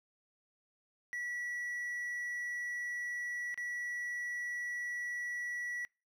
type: tone with dropouts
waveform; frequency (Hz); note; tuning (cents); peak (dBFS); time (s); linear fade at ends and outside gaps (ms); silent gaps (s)
triangle; 1943; B6; -29; -35; 1.13-5.85; 0; 3.543-3.576
effects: noise-tail reverb RT60 0.3 s tail -26 dB re dry